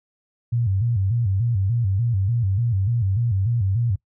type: tone with vibrato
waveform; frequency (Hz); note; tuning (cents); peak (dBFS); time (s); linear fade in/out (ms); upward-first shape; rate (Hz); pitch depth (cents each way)
sine; 106.9; A2; -49; -18; 0.52-3.96; 10; square; 3.4; 180
effects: noise-tail reverb RT60 0.1 s tail -21 dB re dry